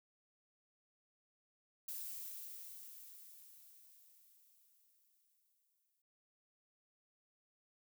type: noise with exponential decay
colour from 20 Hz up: violet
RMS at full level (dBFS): -44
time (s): 1.88-6.02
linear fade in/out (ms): 5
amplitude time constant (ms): 900
effects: noise-tail reverb RT60 0.3 s tail -23 dB re dry